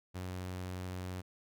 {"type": "tone", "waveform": "sawtooth", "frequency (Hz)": 91.6, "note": "F#2", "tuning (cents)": -17, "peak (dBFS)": -35, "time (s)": [0.14, 1.22], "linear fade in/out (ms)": 20, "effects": []}